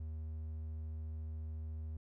triangle tone, 78.5 Hz, D#2, 16 cents sharp, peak -38 dBFS, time 0-1.97 s, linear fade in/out 5 ms, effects none

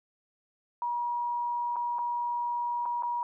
sine tone with dropouts, 958 Hz, A#5, 47 cents sharp, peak -28 dBFS, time 0.82-3.23 s, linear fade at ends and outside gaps 1 ms, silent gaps 1.759-1.765 / 1.985-1.99 / 2.855-2.86 / 3.024-3.033 s, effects none

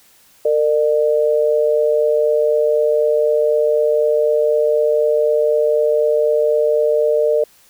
sine tone pair together, 456 / 600 Hz, A#4 / D5, -38 / +37 cents, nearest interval perfect fourth, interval 475 cents, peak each -15 dBFS, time 0.45-7.44 s, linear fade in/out 5 ms, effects white hiss -51 dBFS RMS until 7.69 s

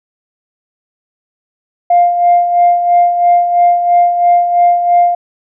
sine tone with tremolo, 701 Hz, F5, 6 cents sharp, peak -3 dBFS, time 1.9-5.15 s, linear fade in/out 5 ms, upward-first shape sine, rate 3 Hz, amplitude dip 60%, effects tanh soft clip ceiling -1 dBFS

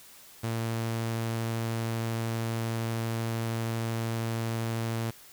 sawtooth tone, 114.1 Hz, A#2, 37 cents flat, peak -25 dBFS, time 0.43-5.11 s, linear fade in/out 10 ms, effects white hiss -52 dBFS RMS until 5.32 s

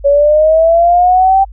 sine linear sweep, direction up, 558 to 784 Hz, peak -5 dBFS, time 0.04-1.45 s, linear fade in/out 20 ms, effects added 50 Hz sine -28 dBFS peak until 1.52 s

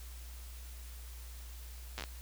slowing click train, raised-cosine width 0.2 ms, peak -22 dBFS, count 6, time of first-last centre 1.98-2.038 s, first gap 8 ms, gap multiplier 1.19, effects added 60 Hz sine -45 dBFS peak until 2.21 s + white hiss -55 dBFS RMS until 2.21 s

